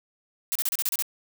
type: noise bursts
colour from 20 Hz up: blue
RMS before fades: -26 dBFS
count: 8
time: 0.52-1.023 s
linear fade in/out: 0 ms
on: 34 ms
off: 33 ms
effects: none